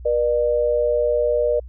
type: tone pair together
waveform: sine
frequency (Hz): 480.1 / 600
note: B4 / D5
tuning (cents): -49 / +37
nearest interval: major third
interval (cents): 386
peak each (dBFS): -19 / -19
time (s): 0.05-1.6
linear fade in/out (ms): 10
effects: added 61 Hz sine -34 dBFS peak until 1.68 s